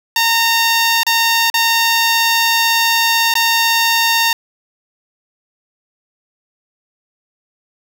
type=tone with dropouts; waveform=10% pulse; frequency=918 Hz; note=A#5; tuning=27 cents flat; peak=-3 dBFS; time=0.16-4.33 s; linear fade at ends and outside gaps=2 ms; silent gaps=1.033-1.066 / 1.501-1.541 / 3.34-3.353 s; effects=none